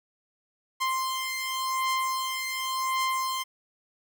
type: beating tone pair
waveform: sawtooth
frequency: 1046.5 / 1047.4 Hz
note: C6 / C6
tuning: 0 / +1 cents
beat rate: 0.9 Hz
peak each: -25 / -28 dBFS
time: 0.8-3.44 s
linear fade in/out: 20 ms
effects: none

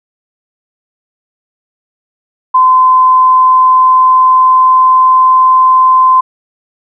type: tone with pitch glide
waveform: sine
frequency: 1027 to 1032.9 Hz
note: C6 to C6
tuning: -33 to -23 cents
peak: -3 dBFS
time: 2.54-6.21 s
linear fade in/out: 10 ms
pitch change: +10 cents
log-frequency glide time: 3.04-5.57 s
effects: none

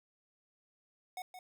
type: tone with echo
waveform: square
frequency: 735 Hz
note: F#5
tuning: 12 cents flat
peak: -40 dBFS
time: 1.17-1.22 s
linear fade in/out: 2 ms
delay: 170 ms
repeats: 1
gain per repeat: -8 dB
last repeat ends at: 1.39 s
effects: none

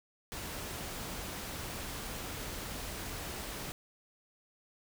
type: noise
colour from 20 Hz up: pink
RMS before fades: -41 dBFS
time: 0.32-3.72 s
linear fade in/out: 0 ms
effects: none

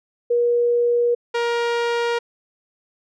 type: tone pair in turn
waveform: sine / sawtooth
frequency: 478.3 / 471.7 Hz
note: A#4 / A#4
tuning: +44 / +20 cents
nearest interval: unison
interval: 24 cents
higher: first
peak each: -15 dBFS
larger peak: neither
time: 0.3-1.15 / 1.34-2.19 s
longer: neither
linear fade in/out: 10 ms
effects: low-pass 4000 Hz 12 dB/octave

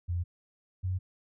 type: tone pair in turn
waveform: sine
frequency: 87.31 / 92.5 Hz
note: F2 / F#2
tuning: 0 / 0 cents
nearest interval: minor second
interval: 100 cents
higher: second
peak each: -28 dBFS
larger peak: neither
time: 0.08-0.24 / 0.83-0.99 s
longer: neither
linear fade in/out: 20 ms
effects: none

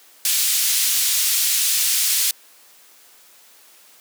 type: band-pass noise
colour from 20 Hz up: white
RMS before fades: -19 dBFS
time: 0.25-2.31 s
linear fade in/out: 2 ms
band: 3000 to 14000 Hz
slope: 12 dB/octave
effects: white hiss -50 dBFS RMS until 4 s + high-pass 300 Hz 12 dB/octave

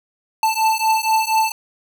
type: beating tone pair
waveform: square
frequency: 880 / 884.2 Hz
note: A5 / A5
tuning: 0 / +8 cents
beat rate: 4.2 Hz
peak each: -19 dBFS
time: 0.43-1.52 s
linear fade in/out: 2 ms
effects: none

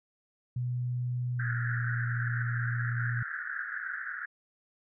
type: tone with pitch glide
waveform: sine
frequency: 123.47 to 119.33 Hz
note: B2 to A#2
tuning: 0 to +41 cents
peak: -29 dBFS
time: 0.56-3.23 s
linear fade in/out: 5 ms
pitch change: -59 cents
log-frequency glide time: 1.36-1.48 s
type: band-pass noise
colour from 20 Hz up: pink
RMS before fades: -37 dBFS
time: 1.39-4.26 s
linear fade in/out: 10 ms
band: 1400 to 1800 Hz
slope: 96 dB/octave
effects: none

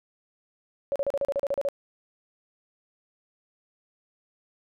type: tone bursts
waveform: sine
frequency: 560 Hz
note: C#5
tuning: 18 cents sharp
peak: -23 dBFS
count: 11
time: 0.92-1.687 s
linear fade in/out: 0 ms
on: 37 ms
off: 36 ms
effects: none

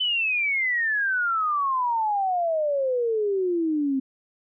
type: exponential sweep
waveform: sine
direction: down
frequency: 3052 to 261.6 Hz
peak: -21 dBFS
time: 0-4 s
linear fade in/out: 10 ms
effects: none

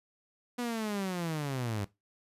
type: linear sweep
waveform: sawtooth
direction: down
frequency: 246.9 to 96.8 Hz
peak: -28 dBFS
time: 0.58-1.85 s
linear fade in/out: 10 ms
effects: noise-tail reverb RT60 0.2 s tail -18 dB re dry + resampled to 32000 Hz

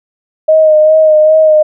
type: tone with vibrato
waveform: sine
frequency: 622.3 Hz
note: D#5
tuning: in tune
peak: -3 dBFS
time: 0.48-1.63 s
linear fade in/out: 10 ms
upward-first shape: sine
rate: 2.5 Hz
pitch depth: 27 cents each way
effects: none

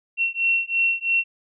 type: beating tone pair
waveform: sine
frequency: 2720 / 2723 Hz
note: F7 / F7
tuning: -46 / -44 cents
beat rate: 3 Hz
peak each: -22 dBFS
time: 0.17-1.24 s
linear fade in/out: 50 ms
effects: none

